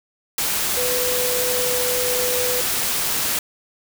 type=tone in noise; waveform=sine; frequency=497.6 Hz; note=B4; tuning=13 cents sharp; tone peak=-23 dBFS; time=0.77-2.61 s; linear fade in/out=2 ms; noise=white; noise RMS=-22 dBFS; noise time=0.38-3.39 s; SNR=-4 dB; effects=none